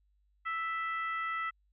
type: harmonic tone with a mistuned harmonic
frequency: 659.3 Hz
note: E5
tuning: in tune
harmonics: 2 / 3 / 4 / 5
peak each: -34 / -37 / -48 / -53 dBFS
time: 0.45-1.51 s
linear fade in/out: 20 ms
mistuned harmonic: 5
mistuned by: -44 cents
effects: added 50 Hz sine -68 dBFS peak until 1.72 s